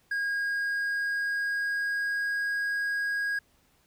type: tone with pitch glide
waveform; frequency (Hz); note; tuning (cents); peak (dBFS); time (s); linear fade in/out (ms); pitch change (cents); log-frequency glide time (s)
triangle; 1632 to 1641.5; G#6 to G#6; -31 to -21; -25; 0.11-3.39; 5; +10; 0.57-2.6
effects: pink hiss -66 dBFS RMS until 3.86 s